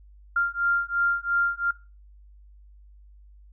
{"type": "beating tone pair", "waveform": "sine", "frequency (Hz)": [1393, 1395.9], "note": ["F6", "F6"], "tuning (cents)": [-5, -1], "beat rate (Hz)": 2.9, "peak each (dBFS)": -25, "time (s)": [0.36, 1.71], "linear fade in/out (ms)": 5, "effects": ["noise-tail reverb RT60 0.3 s tail -20 dB re dry", "added 50 Hz sine -48 dBFS peak until 3.52 s"]}